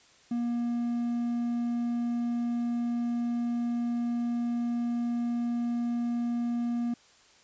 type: tone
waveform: triangle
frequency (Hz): 237.8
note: A#3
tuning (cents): +35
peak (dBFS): -25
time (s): 0.31-6.94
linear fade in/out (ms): 5
effects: white hiss -59 dBFS RMS until 7.43 s + resampled to 16000 Hz